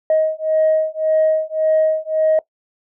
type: beating tone pair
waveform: sine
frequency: 628 / 629.8 Hz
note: D#5 / D#5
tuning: +16 / +21 cents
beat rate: 1.8 Hz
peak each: -16 dBFS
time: 0.1-2.39 s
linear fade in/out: 2 ms
effects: noise-tail reverb RT60 0.1 s tail -19 dB re dry + tanh soft clip ceiling -8 dBFS